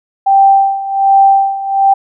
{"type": "tone with tremolo", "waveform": "sine", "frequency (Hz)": 784, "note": "G5", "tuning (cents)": 0, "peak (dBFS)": -3, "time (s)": [0.26, 1.94], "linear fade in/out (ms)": 10, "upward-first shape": "sine", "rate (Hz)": 1.3, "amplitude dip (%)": 80, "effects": []}